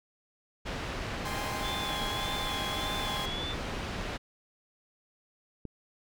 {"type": "low-pass noise", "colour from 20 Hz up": "pink", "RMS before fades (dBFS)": -36, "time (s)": [0.65, 4.18], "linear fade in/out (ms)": 20, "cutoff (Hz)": 3800, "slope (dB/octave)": 12}
{"type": "chord", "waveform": "sawtooth", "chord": "Ab major seventh", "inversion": "second", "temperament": "equal", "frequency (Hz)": [622.3, 784, 830.6, 1046.5], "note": ["Eb5", "G5", "Ab5", "C6"], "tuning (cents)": [0, 0, 0, 0], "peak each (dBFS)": [-41, -38, -37, -35], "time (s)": [1.25, 3.26], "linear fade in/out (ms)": 5}
{"type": "tone with vibrato", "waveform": "sine", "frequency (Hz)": 3428, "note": "A7", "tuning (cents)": -46, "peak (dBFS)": -36, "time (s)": [1.61, 3.56], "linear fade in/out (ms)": 50, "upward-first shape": "sine", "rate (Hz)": 1.7, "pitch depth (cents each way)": 48}
{"type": "click", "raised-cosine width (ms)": 3, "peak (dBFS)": -26, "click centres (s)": 5.653}
{"effects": []}